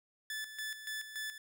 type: tone with tremolo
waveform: sawtooth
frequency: 1740 Hz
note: A6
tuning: 20 cents flat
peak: -34 dBFS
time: 0.3-1.38 s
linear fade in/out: 2 ms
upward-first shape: square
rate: 3.5 Hz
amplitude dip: 65%
effects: none